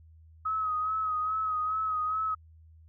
sine tone with vibrato, 1271 Hz, D#6, 36 cents sharp, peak -27 dBFS, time 0.45-2.35 s, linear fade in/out 10 ms, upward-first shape sine, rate 2.4 Hz, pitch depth 38 cents each way, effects added 80 Hz sine -52 dBFS peak until 2.88 s

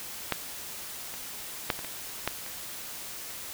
clicks, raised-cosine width 0.3 ms, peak -9 / -23 / -8 / -21 / -22 / -10 / -25 dBFS, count 7, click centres 0.323 / 1.14 / 1.702 / 1.791 / 1.847 / 2.276 / 2.464 s, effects white hiss -40 dBFS RMS until 3.53 s

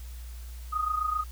sine tone with amplitude modulation, 1244.5 Hz, D#6, in tune, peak -23 dBFS, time 0.72-1.24 s, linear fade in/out 20 ms, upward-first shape sine, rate 27.6 Hz, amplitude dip 70%, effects added 60 Hz sine -38 dBFS peak until 1.31 s + white hiss -53 dBFS RMS until 1.31 s

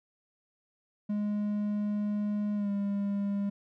triangle tone with pitch glide, 207.7 to 201 Hz, G#3 to G3, 0 to +44 cents, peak -26 dBFS, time 1.09-3.5 s, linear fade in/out 10 ms, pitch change -56 cents, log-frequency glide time 2.55-2.7 s, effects none

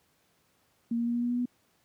sine tone with pitch steps, 233.1 / 235.1 / 237.2 / 239.2 / 241.3 / 243.4 / 245.5 Hz, A#3 / A#3 / A#3 / A#3 / B3 / B3 / B3, 0 / +15 / +30 / +45 / -40 / -25 / -10 cents, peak -26 dBFS, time 0.91-1.456 s, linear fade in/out 5 ms, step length 78 ms, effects pink hiss -69 dBFS RMS until 1.84 s + high-pass 100 Hz 12 dB/octave

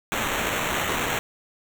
blue noise with sample-and-hold, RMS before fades -26 dBFS, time 0.12-1.19 s, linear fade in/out 0 ms, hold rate 4900 Hz, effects none

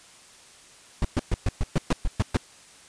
brown noise bursts, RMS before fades -21 dBFS, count 10, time 1.02-2.37 s, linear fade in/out 2 ms, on 27 ms, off 120 ms, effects white hiss -51 dBFS RMS until 2.88 s + resampled to 22050 Hz

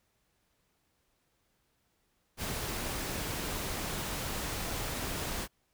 pink noise, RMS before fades -36 dBFS, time 2.37-5.48 s, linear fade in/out 50 ms, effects pink hiss -75 dBFS RMS until 5.73 s

